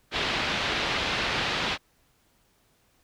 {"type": "low-pass noise", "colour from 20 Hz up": "white", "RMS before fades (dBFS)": -28, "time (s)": [0.11, 1.78], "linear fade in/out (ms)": 50, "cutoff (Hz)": 3800, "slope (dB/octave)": 24, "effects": ["pink hiss -66 dBFS RMS until 3.03 s"]}